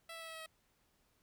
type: tone with pitch steps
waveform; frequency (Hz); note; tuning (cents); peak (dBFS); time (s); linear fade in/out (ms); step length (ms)
10% pulse; 662 / 657.4 / 652.9 / 648.4 / 643.9 / 639.4; E5 / E5 / E5 / E5 / E5 / D#5; +7 / -5 / -17 / -29 / -41 / +47; -38; 0.09-0.462; 5; 62
effects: pink hiss -75 dBFS RMS until 1.22 s